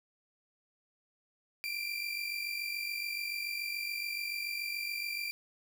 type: tone pair together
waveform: 30% pulse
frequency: 2347 / 2394 Hz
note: D7 / D7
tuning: -2 / +33 cents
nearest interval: unison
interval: 35 cents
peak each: -35 / -36 dBFS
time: 1.64-5.31 s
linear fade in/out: 0 ms
effects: none

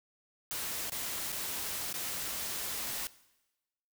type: noise with dropouts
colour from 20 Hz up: white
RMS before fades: -37 dBFS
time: 0.51-3.07 s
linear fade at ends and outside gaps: 0 ms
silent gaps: 0.897-0.92 / 1.32-1.326 / 1.927-1.941 s
effects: noise-tail reverb RT60 1.0 s tail -19 dB re dry

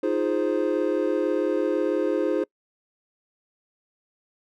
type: chord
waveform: triangle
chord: F minor seventh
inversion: third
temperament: equal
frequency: 311.1 / 349.2 / 415.3 / 523.3 Hz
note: Eb4 / F4 / Ab4 / C5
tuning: 0 / 0 / 0 / 0 cents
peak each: -25 dBFS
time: 0.03-2.44 s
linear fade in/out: 5 ms
effects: noise-tail reverb RT60 0.1 s tail -26 dB re dry

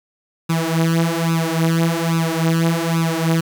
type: tone with flanger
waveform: sawtooth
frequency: 164.81 Hz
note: E3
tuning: in tune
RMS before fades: -18 dBFS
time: 0.49-3.41 s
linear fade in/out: 10 ms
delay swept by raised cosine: 0.78 to 6.78 ms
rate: 1.2 Hz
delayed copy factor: +0.85
effects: 7-bit

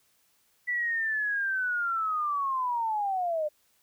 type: linear sweep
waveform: sine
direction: down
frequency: 1975.5 to 590 Hz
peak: -26 dBFS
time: 0.67-3.49 s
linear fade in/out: 20 ms
effects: white hiss -68 dBFS RMS until 3.82 s

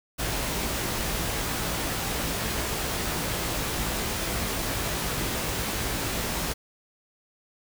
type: noise with comb filter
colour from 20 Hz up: pink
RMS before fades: -29 dBFS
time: 0.18-6.54 s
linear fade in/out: 20 ms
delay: 18 ms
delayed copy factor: +0.5
effects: none

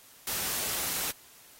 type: noise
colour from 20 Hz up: white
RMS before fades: -32 dBFS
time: 0.27-1.11 s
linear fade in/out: 2 ms
effects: white hiss -55 dBFS RMS until 1.59 s + AAC 48 kbps

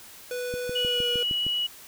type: tone with pitch glide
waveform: square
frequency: 493.9 to 481.8 Hz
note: B4 to B4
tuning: 0 to -43 cents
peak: -30 dBFS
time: 0.31-1.23 s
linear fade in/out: 2 ms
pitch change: -43 cents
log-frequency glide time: 0.76-1.07 s
type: click train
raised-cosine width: 3 ms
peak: -23 dBFS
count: 7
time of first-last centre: 0.54-1.466 s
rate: 6.48 Hz
type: tone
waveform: sine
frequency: 2927 Hz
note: F#7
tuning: 19 cents flat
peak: -24 dBFS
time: 0.75-1.67 s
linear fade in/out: 10 ms
effects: white hiss -47 dBFS RMS until 1.87 s

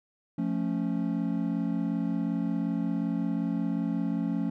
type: chord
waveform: triangle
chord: F augmented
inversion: none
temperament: equal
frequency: 174.61 / 220 / 277.2 Hz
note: F3 / A3 / C#4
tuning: 0 / 0 / 0 cents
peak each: -29 dBFS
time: 0.38-4.5 s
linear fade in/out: 5 ms
effects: none

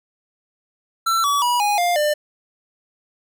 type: tone with pitch steps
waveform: square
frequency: 1341 / 1140.7 / 970.4 / 825.5 / 702.2 / 597.3 Hz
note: E6 / C#6 / B5 / G#5 / F5 / D5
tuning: +29 / +49 / -31 / -11 / +9 / +29 cents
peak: -17 dBFS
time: 1.06-2.14 s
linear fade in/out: 10 ms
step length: 180 ms
effects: none

